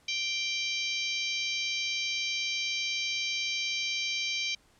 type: harmonic tone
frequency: 784 Hz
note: G5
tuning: in tune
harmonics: 3 / 4 / 5 / 6 / 7 / 8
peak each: -33 / -35 / -37 / -39 / -40 / -41 dBFS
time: 0.08-4.55 s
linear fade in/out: 5 ms
effects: pink hiss -64 dBFS RMS until 4.79 s + low-pass 10000 Hz 12 dB/octave